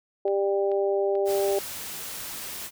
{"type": "harmonic tone", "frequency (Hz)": 197.8, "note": "G3", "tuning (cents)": 16, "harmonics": [2, 3, 4], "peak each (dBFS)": [-23, -27, -33], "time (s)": [0.25, 1.59], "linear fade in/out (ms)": 5}
{"type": "click train", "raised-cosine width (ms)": 0.3, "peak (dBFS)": -32, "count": 4, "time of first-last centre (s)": [0.28, 1.59], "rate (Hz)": 2.29}
{"type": "noise", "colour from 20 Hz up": "white", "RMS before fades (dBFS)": -36, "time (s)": [1.25, 2.71], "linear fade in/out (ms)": 50}
{"effects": []}